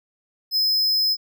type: tone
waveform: square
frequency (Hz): 5100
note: D#8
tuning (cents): +42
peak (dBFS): -18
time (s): 0.51-1.17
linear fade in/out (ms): 50
effects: none